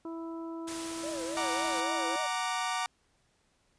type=harmonic tone; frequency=329.6 Hz; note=E4; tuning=in tune; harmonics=1 / 2 / 3 / 4; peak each=-37 / -48 / -47 / -52 dBFS; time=0.05-2.16 s; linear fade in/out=2 ms
type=noise; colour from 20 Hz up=white; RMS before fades=-40 dBFS; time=0.67-1.81 s; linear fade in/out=10 ms
type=tone with vibrato; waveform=triangle; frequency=559 Hz; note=C#5; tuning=14 cents sharp; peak=-35 dBFS; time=1.03-2.27 s; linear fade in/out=10 ms; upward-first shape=triangle; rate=3.6 Hz; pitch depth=230 cents each way
type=chord; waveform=sawtooth; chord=Gb augmented; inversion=none; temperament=equal; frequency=740 / 932.3 / 1174.7 Hz; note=Gb5 / Bb5 / D6; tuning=0 / 0 / 0 cents; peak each=-31 dBFS; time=1.37-2.86 s; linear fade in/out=0 ms
effects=pink hiss -71 dBFS RMS until 3.78 s + resampled to 22050 Hz